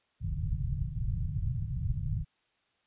white low-pass noise, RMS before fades -32 dBFS, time 0.2-2.25 s, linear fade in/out 50 ms, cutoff 150 Hz, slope 48 dB/octave, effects white hiss -73 dBFS RMS until 2.86 s + resampled to 8000 Hz

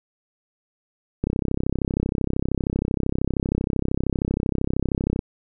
click train, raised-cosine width 3 ms, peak -9 dBFS, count 131, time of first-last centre 1.24-5.191 s, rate 32.9 Hz, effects none

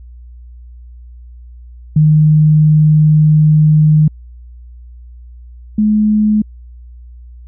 sine tone pair in turn, 153.4 / 212.5 Hz, D#3 / G#3, -24 / +40 cents, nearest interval tritone, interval 564 cents, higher second, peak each -5 / -8 dBFS, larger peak first, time 1.96-4.08 / 5.78-6.42 s, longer first, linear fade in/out 5 ms, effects added 60 Hz sine -32 dBFS peak until 7.47 s

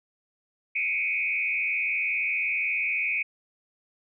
sine tone with frequency modulation, 2362 Hz, D7, 9 cents sharp, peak -24 dBFS, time 0.75-3.23 s, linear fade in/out 10 ms, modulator 85.3 Hz, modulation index 2.2, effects none

